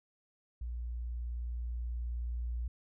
sine tone with level ramp, 59.4 Hz, A#1, 33 cents sharp, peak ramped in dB -36 to -33 dBFS, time 0.61-2.68 s, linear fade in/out 5 ms, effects none

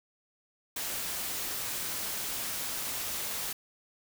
white noise, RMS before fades -35 dBFS, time 0.76-3.53 s, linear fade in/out 5 ms, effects none

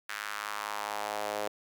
sawtooth tone with high-pass filter sweep, 104.5 Hz, G#2, 11 cents sharp, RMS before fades -36 dBFS, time 0.09-1.48 s, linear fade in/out 5 ms, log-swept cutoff 1600 to 540 Hz, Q 2.2, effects none

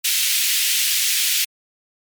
pink high-pass noise, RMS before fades -19 dBFS, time 0.04-1.45 s, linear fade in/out 10 ms, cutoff 2400 Hz, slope 24 dB/octave, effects MP3 96 kbps

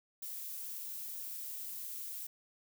violet noise, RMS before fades -43 dBFS, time 0.22-2.27 s, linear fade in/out 5 ms, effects none

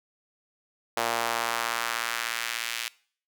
sawtooth tone with high-pass filter sweep, 116.6 Hz, A#2, 1 cent sharp, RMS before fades -30 dBFS, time 0.97-2.88 s, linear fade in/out 0 ms, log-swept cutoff 660 to 2500 Hz, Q 1.2, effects noise-tail reverb RT60 0.5 s tail -22 dB re dry

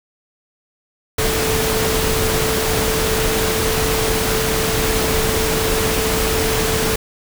sine tone in noise, 441.4 Hz, A4, 5 cents sharp, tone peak -21 dBFS, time 1.18-6.96 s, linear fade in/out 5 ms, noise pink, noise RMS -19 dBFS, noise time 1.18-6.96 s, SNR -5 dB, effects none

